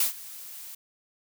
blue noise with ADSR envelope, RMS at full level -22 dBFS, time 0-0.75 s, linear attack 5 ms, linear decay 120 ms, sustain -20 dB, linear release 5 ms, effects none

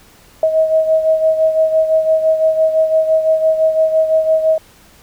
sine beating tone pair, 635 / 640.9 Hz, D#5 / E5, +35 / -49 cents, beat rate 5.9 Hz, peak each -11 / -18 dBFS, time 0.43-4.58 s, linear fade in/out 2 ms, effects pink hiss -46 dBFS RMS until 5.02 s

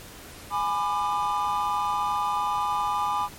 triangle chord, G# diminished, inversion none, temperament just, 830.6 / 996.7 / 1196.1 Hz, G#5 / B5 / D6, 0 / +16 / +31 cents, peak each -26 dBFS, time 0.5-3.29 s, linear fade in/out 50 ms, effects pink hiss -44 dBFS RMS until 3.38 s + MP3 64 kbps

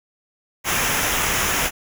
pink noise with comb filter, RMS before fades -21 dBFS, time 0.64-1.71 s, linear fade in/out 50 ms, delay 0.23 ms, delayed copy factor -0.6, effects none

